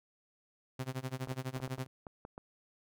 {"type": "tone with tremolo", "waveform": "sawtooth", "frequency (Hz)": 130.1, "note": "C3", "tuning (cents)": -9, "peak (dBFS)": -30, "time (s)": [0.79, 1.87], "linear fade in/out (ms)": 5, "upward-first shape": "sine", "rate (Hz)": 12, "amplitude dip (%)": 95}
{"type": "clicks", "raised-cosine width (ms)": 1, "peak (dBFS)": -31, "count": 9, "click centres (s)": [1.273, 1.316, 1.565, 1.601, 1.677, 1.782, 2.068, 2.251, 2.379]}
{"effects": []}